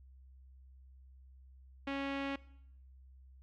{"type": "tone with low-pass filter", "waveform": "sawtooth", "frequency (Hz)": 276.2, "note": "C#4", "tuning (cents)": -6, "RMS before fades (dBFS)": -38, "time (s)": [1.87, 2.36], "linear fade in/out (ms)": 5, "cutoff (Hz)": 2700, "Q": 2, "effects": ["noise-tail reverb RT60 0.7 s tail -19 dB re dry", "added 65 Hz sine -55 dBFS peak until 3.42 s"]}